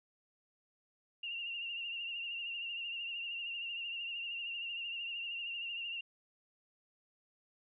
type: tone with vibrato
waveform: sine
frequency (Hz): 2779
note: F7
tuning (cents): -9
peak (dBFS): -38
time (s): 1.23-6.01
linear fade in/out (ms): 5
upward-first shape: triangle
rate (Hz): 13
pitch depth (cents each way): 59
effects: none